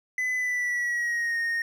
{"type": "tone with pitch glide", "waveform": "triangle", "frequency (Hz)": [2009, 1852.9], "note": ["B6", "A#6"], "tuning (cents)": [29, -11], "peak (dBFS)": -23, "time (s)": [0.18, 1.62], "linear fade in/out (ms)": 2, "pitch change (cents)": -140, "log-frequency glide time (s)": [0.36, 1.38], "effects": []}